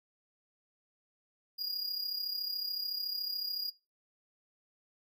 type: tone with amplitude modulation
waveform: square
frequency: 4855 Hz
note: D#8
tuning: 43 cents flat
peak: -32 dBFS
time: 1.58-3.71 s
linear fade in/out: 20 ms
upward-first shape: sine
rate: 33.8 Hz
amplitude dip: 60%
effects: noise-tail reverb RT60 0.3 s tail -22 dB re dry